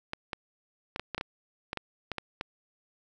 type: clicks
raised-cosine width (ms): 0.3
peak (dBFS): -17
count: 12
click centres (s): 0.134 / 0.332 / 0.961 / 0.996 / 1.147 / 1.18 / 1.211 / 1.731 / 1.773 / 2.117 / 2.183 / 2.411
effects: none